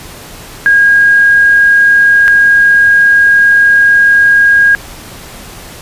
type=tone pair in turn; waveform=sine; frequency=1631 / 1631 Hz; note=G#6 / G#6; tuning=-32 / -32 cents; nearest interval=unison; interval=0 cents; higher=neither; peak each=-3 dBFS; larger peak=neither; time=0.66-2.28 / 2.28-4.75 s; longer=second; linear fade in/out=0 ms; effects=pink hiss -30 dBFS RMS until 5.81 s + resampled to 32000 Hz